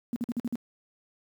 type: tone bursts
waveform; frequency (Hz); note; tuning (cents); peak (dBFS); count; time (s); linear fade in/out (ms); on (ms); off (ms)
sine; 237.6; A#3; +33; -26; 6; 0.13-0.555; 0; 30; 49
effects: high-pass 150 Hz 12 dB/octave + 9-bit